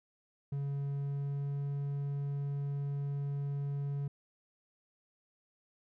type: tone with pitch glide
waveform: triangle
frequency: 140.4 to 141.38 Hz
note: C#3 to C#3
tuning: +22 to +34 cents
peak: -31 dBFS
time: 0.52-4.08 s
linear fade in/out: 5 ms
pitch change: +12 cents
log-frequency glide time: 0.86-1.65 s
effects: none